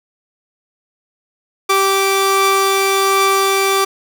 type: tone pair together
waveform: sawtooth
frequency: 389.7 / 1167.8 Hz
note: G4 / D6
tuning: -10 / -10 cents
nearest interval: octave + perfect fifth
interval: 1900 cents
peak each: -11 dBFS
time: 1.69-3.85 s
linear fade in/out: 10 ms
effects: none